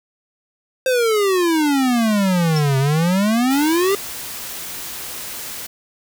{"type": "exponential two-way sweep", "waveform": "square", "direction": "down then up", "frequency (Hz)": [527, 132.1, 406.7], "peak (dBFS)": -15, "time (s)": [0.86, 3.95], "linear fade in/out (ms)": 2, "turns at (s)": 2.78}
{"type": "tone with exponential decay", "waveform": "triangle", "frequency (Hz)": 5400, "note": "E8", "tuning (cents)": 41, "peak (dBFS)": -20, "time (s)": [2.56, 2.66], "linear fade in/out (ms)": 5, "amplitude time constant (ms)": 20}
{"type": "noise", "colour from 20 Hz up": "white", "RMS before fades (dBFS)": -30, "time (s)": [3.5, 5.67], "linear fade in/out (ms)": 10}
{"effects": []}